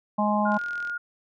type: harmonic tone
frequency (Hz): 209.3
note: G#3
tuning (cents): +14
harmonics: 1 / 3 / 4 / 5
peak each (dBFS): -24 / -28 / -26 / -28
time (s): 0.18-0.58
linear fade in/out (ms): 10
type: tone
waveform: sine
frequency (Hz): 1424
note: F6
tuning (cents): +33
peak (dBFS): -28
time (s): 0.45-0.98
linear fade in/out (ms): 10
type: click train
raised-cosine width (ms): 0.2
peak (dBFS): -28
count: 17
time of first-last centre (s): 0.52-0.897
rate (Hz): 42.4
effects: none